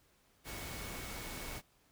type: tone in noise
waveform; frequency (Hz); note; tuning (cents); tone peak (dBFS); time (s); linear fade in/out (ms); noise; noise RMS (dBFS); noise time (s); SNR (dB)
sine; 2217; C#7; 0; -53; 0.44-1.62; 50; pink; -44; 0.44-1.62; -12
effects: pink hiss -70 dBFS RMS until 1.91 s